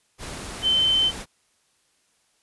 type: tone in noise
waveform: sine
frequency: 3080 Hz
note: G7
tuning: 31 cents flat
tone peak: -17 dBFS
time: 0.62-1.12 s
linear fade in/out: 50 ms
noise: pink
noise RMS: -35 dBFS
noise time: 0.18-1.26 s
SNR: +15 dB
effects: white hiss -66 dBFS RMS until 2.42 s + resampled to 24000 Hz